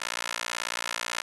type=tone with high-pass filter; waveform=15% pulse; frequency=58.3 Hz; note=A#1; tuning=1 cent sharp; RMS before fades=-33 dBFS; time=0-1.22 s; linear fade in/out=10 ms; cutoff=1400 Hz; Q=0.81; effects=resampled to 24000 Hz